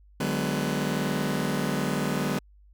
sawtooth chord, G# half-diminished seventh, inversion second, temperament just, 149.51 / 186.89 / 207.7 / 249.2 Hz, D3 / F#3 / G#3 / B3, +31 / +18 / 0 / +16 cents, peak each -27 dBFS, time 0.2-2.39 s, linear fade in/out 5 ms, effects added 50 Hz sine -52 dBFS peak until 2.73 s

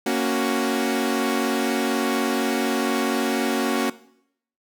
sawtooth chord, F# major, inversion first, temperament equal, 233.1 / 277.2 / 370 Hz, A#3 / C#4 / F#4, 0 / 0 / 0 cents, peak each -21 dBFS, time 0.06-3.9 s, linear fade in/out 5 ms, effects noise-tail reverb RT60 0.7 s tail -18 dB re dry

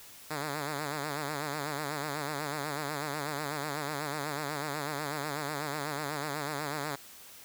5% pulse tone with vibrato, 146.83 Hz, D3, in tune, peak -22 dBFS, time 0.3-6.96 s, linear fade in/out 10 ms, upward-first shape sine, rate 8.1 Hz, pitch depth 100 cents each way, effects white hiss -51 dBFS RMS until 7.44 s

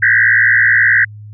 sine tone with frequency modulation, 1757 Hz, A6, 3 cents flat, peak -7 dBFS, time 0.02-1.05 s, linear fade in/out 10 ms, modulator 59.4 Hz, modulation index 3.8, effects added 105 Hz sine -30 dBFS peak until 1.33 s

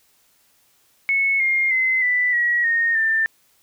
sine tone with pitch steps, 2200 / 2125 / 2053 / 1982.8 / 1915.2 / 1850 / 1787 Hz, C#7 / C7 / C7 / B6 / A#6 / A#6 / A6, -14 / +26 / -33 / +6 / +46 / -14 / +26 cents, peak -16 dBFS, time 1.09-3.26 s, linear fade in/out 0 ms, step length 310 ms, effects white hiss -60 dBFS RMS until 3.62 s

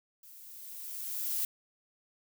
violet noise with level ramp, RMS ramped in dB -54 to -31 dBFS, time 0.23-1.45 s, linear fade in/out 2 ms, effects none

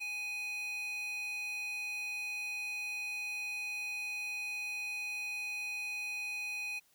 square tone with high-pass filter, 830.6 Hz, G#5, in tune, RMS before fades -39 dBFS, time 0-6.8 s, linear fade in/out 20 ms, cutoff 2400 Hz, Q 4.2, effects white hiss -69 dBFS RMS until 6.94 s

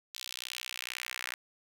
sawtooth tone with high-pass filter sweep, 62.2 Hz, B1, 13 cents sharp, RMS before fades -41 dBFS, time 0.14-1.35 s, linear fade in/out 10 ms, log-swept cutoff 3800 to 1800 Hz, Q 2, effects 10-bit

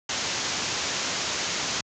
white low-pass noise, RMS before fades -29 dBFS, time 0.09-1.81 s, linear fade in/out 5 ms, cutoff 7100 Hz, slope 96 dB/octave, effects high-pass 80 Hz 12 dB/octave

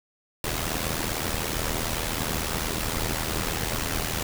pink noise with amplitude modulation, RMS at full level -25 dBFS, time 0.44-4.23 s, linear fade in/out 2 ms, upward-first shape sine, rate 79.9 Hz, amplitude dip 75%, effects none

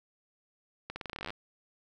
accelerating click train, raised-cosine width 0.3 ms, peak -22 dBFS, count 16, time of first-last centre 0.9-1.304 s, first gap 60 ms, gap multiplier 0.87, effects none

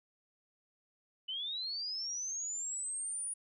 sine linear sweep, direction up, 2960 to 9700 Hz, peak -36 dBFS, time 1.28-3.34 s, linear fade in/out 10 ms, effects none

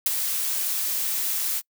blue noise with ADSR envelope, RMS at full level -18 dBFS, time 0.06-1.62 s, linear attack 5 ms, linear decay 19 ms, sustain -8 dB, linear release 46 ms, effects noise-tail reverb RT60 0.1 s tail -26 dB re dry

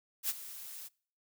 blue noise with ADSR envelope, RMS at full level -31 dBFS, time 0.23-0.89 s, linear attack 61 ms, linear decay 34 ms, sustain -15 dB, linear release 25 ms, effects noise-tail reverb RT60 0.5 s tail -25 dB re dry

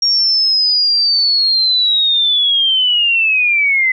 sine linear sweep, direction down, 5588 to 2022 Hz, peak -10 dBFS, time 0.02-3.92 s, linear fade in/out 5 ms, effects none

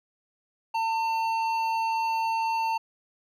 sine tone with hard clipping, 901 Hz, A5, 41 cents sharp, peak -26 dBFS, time 0.74-2.78 s, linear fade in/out 10 ms, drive 9 dB, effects none

